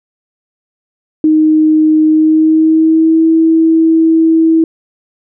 sine tone with pitch glide, 311.1 to 324.1 Hz, D#4 to E4, 0 to -29 cents, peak -5 dBFS, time 1.24-4.64 s, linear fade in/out 2 ms, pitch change +71 cents, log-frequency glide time 2.06-3.26 s, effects none

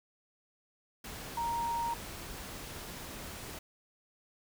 sine tone in noise, 934 Hz, A#5, 3 cents sharp, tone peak -31 dBFS, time 1.37-1.94 s, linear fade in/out 5 ms, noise pink, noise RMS -44 dBFS, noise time 1.04-3.59 s, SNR +10 dB, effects none

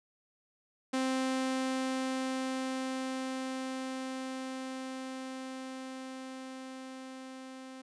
sawtooth tone with level ramp, 261.6 Hz, C4, in tune, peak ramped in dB -25 to -41 dBFS, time 0.93-7.82 s, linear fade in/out 10 ms, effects resampled to 22050 Hz

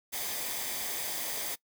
white noise with comb filter, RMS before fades -35 dBFS, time 0.12-1.56 s, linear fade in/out 20 ms, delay 0.72 ms, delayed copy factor -0.5, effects noise-tail reverb RT60 0.1 s tail -21 dB re dry

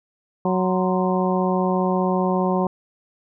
harmonic tone with a mistuned harmonic, 185 Hz, F#3, in tune, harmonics 1 / 2 / 3 / 4 / 5 / 6, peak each -21 / -24 / -26 / -27 / -28 / -29 dBFS, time 0.45-2.67 s, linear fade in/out 2 ms, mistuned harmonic 6, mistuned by -110 cents, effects none

